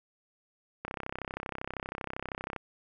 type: click train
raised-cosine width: 0.5 ms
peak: -20 dBFS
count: 57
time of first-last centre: 0.85-2.563 s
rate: 32.7 Hz
effects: none